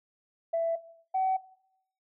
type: tone pair in turn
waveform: sine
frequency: 664 / 757.5 Hz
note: E5 / F#5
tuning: +12 / +40 cents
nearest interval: major second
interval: 228 cents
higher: second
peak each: -24 dBFS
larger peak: neither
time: 0.53-0.76 / 1.14-1.37 s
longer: neither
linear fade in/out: 10 ms
effects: noise-tail reverb RT60 0.7 s tail -18 dB re dry + tanh soft clip ceiling -20 dBFS